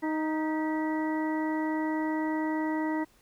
harmonic tone with a mistuned harmonic, 311.9 Hz, D#4, 4 cents sharp, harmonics 1 / 2 / 3 / 4 / 5 / 6, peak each -28 / -38 / -35 / -47 / -48 / -39 dBFS, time 0.02-3.05 s, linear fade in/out 20 ms, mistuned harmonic 6, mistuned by +66 cents, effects pink hiss -63 dBFS RMS until 3.21 s

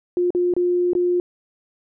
sine tone with dropouts, 354.9 Hz, F4, 28 cents sharp, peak -16 dBFS, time 0.17-1.2 s, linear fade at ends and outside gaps 1 ms, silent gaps 0.305-0.349 / 0.538-0.565 / 0.933-0.951 s, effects none

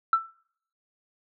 sine tone with exponential decay, 1332 Hz, E6, 18 cents sharp, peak -13 dBFS, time 0.13-0.26 s, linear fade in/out 2 ms, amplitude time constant 28 ms, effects noise-tail reverb RT60 0.6 s tail -21 dB re dry + tanh soft clip ceiling -11 dBFS

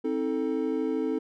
triangle chord, A diminished, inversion first, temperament just, 264 / 316.8 / 440 Hz, C4 / Eb4 / A4, +16 / +31 / 0 cents, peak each -28 dBFS, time 0.04-1.19 s, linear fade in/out 10 ms, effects none

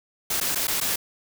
white noise with dropouts, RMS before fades -25 dBFS, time 0.3-0.96 s, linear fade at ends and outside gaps 5 ms, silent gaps 0.402-0.41 / 0.549-0.556 / 0.671-0.679 / 0.803-0.811 s, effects none

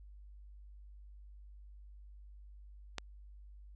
click, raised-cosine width 0.2 ms, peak -20 dBFS, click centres 2.983 s, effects added 50 Hz sine -51 dBFS peak until 3.75 s + resampled to 24000 Hz

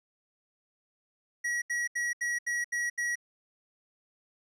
square tone bursts, 1916 Hz, A#6, 47 cents sharp, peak -29 dBFS, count 7, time 1.44-3.156 s, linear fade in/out 10 ms, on 180 ms, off 76 ms, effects low-pass 9000 Hz 12 dB/octave

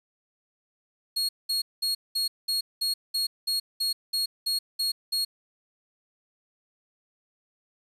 40% pulse tone bursts, 4300 Hz, C8, 47 cents sharp, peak -23 dBFS, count 13, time 1.16-5.25 s, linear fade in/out 10 ms, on 130 ms, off 200 ms, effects resampled to 32000 Hz + 9-bit

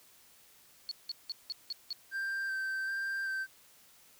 sine tone bursts, 4384 Hz, C#8, 20 cents flat, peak -34 dBFS, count 6, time 0.89-1.928 s, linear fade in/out 0 ms, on 23 ms, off 180 ms
triangle tone with vibrato, 1568 Hz, G6, in tune, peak -31 dBFS, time 2.11-3.47 s, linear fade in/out 50 ms, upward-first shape square, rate 1.3 Hz, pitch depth 14 cents each way
effects white hiss -61 dBFS RMS until 4.19 s

